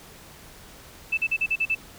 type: tone bursts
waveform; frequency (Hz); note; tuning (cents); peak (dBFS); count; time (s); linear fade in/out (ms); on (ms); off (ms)
sine; 2637; E7; 0; -20; 7; 1.12-1.751; 10; 55; 41
effects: pink hiss -47 dBFS RMS until 1.98 s